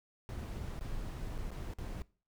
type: noise with dropouts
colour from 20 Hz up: brown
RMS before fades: -40 dBFS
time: 0.29-2.02 s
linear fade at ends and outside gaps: 0 ms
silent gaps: 0.793-0.81 / 1.379-1.385 / 1.506-1.515 / 1.736-1.786 s
effects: noise-tail reverb RT60 0.4 s tail -22 dB re dry